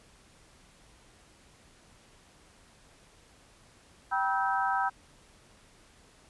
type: harmonic tone with a mistuned harmonic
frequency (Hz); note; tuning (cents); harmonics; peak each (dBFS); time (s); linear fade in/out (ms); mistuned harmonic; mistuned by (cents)
259.3; C4; -15; 3 / 4 / 5 / 6; -30 / -31 / -32 / -33; 4.11-4.9; 20; 4; -120
effects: pink hiss -59 dBFS RMS until 6.29 s + resampled to 24000 Hz